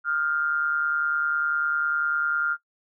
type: tone with amplitude modulation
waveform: sine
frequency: 1398 Hz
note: F6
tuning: 1 cent sharp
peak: -19 dBFS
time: 0.04-2.57 s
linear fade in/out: 50 ms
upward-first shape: sine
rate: 150 Hz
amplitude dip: 65%
effects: noise-tail reverb RT60 0.1 s tail -18 dB re dry